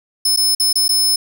sawtooth tone with dropouts, 5220 Hz, E8, 18 cents flat, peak -10 dBFS, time 0.25-1.16 s, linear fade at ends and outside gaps 5 ms, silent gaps 0.363-0.372 / 0.55-0.598 / 0.729-0.755 / 0.881-0.891 s, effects none

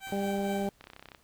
15% pulse tone with tremolo, 776 Hz, G5, 18 cents flat, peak -32 dBFS, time 0-0.7 s, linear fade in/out 50 ms, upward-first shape sine, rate 4.3 Hz, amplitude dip 50%
pink noise, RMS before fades -50 dBFS, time 0.07-0.69 s, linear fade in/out 0 ms
harmonic tone, 198.7 Hz, G3, 24 cents sharp, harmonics 1 / 2 / 3 / 4, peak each -31 / -34 / -36 / -37 dBFS, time 0.12-0.69 s, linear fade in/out 2 ms
clicks, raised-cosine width 0.3 ms, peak -30 dBFS, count 12, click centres 0.81 / 0.841 / 0.871 / 0.901 / 0.934 / 0.964 / 0.995 / 1.026 / 1.057 / 1.087 / 1.118 / 1.148 s
effects pink hiss -65 dBFS RMS until 1.23 s

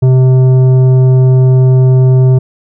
sine tone with tanh clipping, 129.3 Hz, C3, 20 cents flat, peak -5 dBFS, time 0.02-2.39 s, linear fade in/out 10 ms, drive 10 dB, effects none

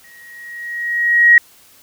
sine tone with exponential growth, 1894 Hz, A#6, 27 cents sharp, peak -3 dBFS, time 0.04-1.38 s, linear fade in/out 2 ms, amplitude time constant 290 ms, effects white hiss -48 dBFS RMS until 1.82 s

